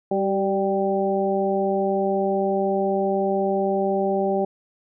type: harmonic tone with a mistuned harmonic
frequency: 196 Hz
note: G3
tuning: in tune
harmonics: 1 / 2 / 3 / 4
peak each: -26 / -23 / -25 / -26 dBFS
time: 0.11-4.45 s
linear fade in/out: 5 ms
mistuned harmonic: 2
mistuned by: -25 cents
effects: none